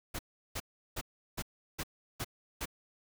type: noise bursts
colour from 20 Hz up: pink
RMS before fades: -37 dBFS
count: 7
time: 0.14-2.657 s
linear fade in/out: 10 ms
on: 51 ms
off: 360 ms
effects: none

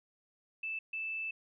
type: tone bursts at uneven times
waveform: sine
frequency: 2637 Hz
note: E7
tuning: in tune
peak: -35 dBFS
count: 2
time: 0.63-0.79 / 0.93-1.31 s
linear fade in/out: 5 ms
effects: none

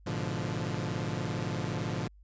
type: chord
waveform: sawtooth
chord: G# diminished seventh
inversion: none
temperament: equal with one note detuned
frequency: 105.82 / 123.47 / 146.83 / 174.61 Hz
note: G#2 / B2 / D3 / F3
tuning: +33 / 0 / 0 / 0 cents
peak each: -33 dBFS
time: 0.06-2.08 s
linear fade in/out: 10 ms
effects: added 50 Hz sine -53 dBFS peak until 2.23 s + resampled to 16000 Hz

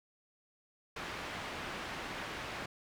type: low-pass noise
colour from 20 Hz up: white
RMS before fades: -42 dBFS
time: 0.96-2.66 s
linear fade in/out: 5 ms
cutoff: 2200 Hz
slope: 12 dB/octave
effects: none

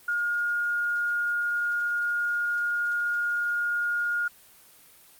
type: tone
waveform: sine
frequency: 1425 Hz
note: F6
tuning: 34 cents sharp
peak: -24 dBFS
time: 0.08-4.28 s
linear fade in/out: 5 ms
effects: white hiss -54 dBFS RMS until 5.19 s + Opus 24 kbps

